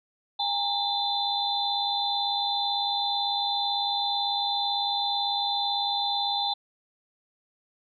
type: tone cluster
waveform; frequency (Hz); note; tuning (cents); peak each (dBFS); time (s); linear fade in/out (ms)
sine; 809 / 907 / 3556 / 4021; G#5 / A#5 / A7 / B7; -46 / -48 / +18 / +30; -29 / -36 / -29 / -30; 0.39-6.54; 10
effects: none